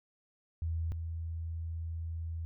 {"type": "tone pair in turn", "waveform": "sine", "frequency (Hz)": [82, 82.31], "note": ["E2", "E2"], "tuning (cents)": [-9, -2], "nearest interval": "unison", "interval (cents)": 7, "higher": "second", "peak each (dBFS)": [-31, -35], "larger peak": "first", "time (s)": [[0.62, 0.92], [0.92, 2.45]], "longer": "second", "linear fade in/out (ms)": 0, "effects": []}